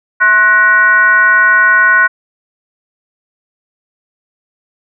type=tone with frequency modulation; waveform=sine; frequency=1480 Hz; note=F#6; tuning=in tune; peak=-5 dBFS; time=0.2-2.08 s; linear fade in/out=20 ms; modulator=411 Hz; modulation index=0.81; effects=none